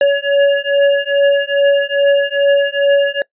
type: beating tone pair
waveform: square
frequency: 562 / 564.4 Hz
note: C#5 / C#5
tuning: +24 / +31 cents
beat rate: 2.4 Hz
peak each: -14 dBFS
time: 0.01-3.22 s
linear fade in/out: 2 ms
effects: noise-tail reverb RT60 0.1 s tail -23 dB re dry + resampled to 8000 Hz